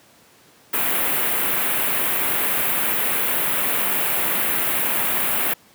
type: band-stop noise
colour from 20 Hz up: white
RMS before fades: -21 dBFS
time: 0.73-5.54 s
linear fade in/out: 10 ms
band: 2900 to 11000 Hz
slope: 24 dB/octave
effects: pink hiss -52 dBFS RMS until 5.74 s + high-pass 150 Hz 12 dB/octave